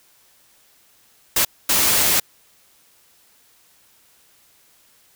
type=noise bursts at uneven times; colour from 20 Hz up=white; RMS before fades=-17 dBFS; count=2; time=1.36-1.45 / 1.69-2.2 s; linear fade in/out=5 ms; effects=white hiss -56 dBFS RMS until 5.15 s